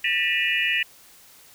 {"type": "tone cluster", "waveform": "sine", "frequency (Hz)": [1786, 1951, 2432, 2661, 2892], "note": ["A6", "B6", "D#7", "E7", "F#7"], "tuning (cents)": [25, -22, -40, 16, -40], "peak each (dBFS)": [-28, -26, -26, -27, -27], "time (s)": [0.04, 0.83], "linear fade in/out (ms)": 5, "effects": ["white hiss -51 dBFS RMS until 1.54 s"]}